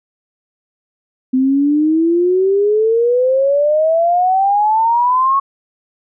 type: exponential sweep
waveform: sine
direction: up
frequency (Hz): 255.4 to 1108.7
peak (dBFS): -10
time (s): 1.33-5.4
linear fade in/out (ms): 10
effects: none